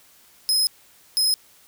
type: tone bursts at uneven times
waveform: sawtooth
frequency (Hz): 5110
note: D#8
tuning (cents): +45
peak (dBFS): -15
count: 2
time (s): 0.49-0.67 / 1.17-1.34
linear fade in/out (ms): 0
effects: white hiss -54 dBFS RMS until 1.67 s